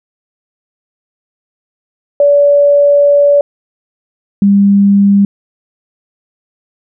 sine tone pair in turn, 574 / 199.97 Hz, D5 / G3, -40 / +35 cents, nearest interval octave + tritone, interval 1825 cents, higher first, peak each -4 dBFS, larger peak neither, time 2.2-3.41 / 4.42-5.25 s, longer first, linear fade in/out 2 ms, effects none

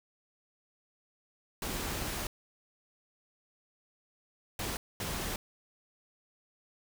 pink noise bursts at uneven times, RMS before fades -36 dBFS, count 3, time 1.62-2.27 / 4.59-4.77 / 5-5.36 s, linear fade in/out 2 ms, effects none

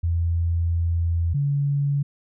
sine tone pair in turn, 84.4 / 141.94 Hz, E2 / C#3, +41 / +41 cents, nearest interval major sixth, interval 900 cents, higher second, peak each -19 dBFS, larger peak neither, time 0.03-1.34 / 1.34-2.03 s, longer first, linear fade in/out 10 ms, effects none

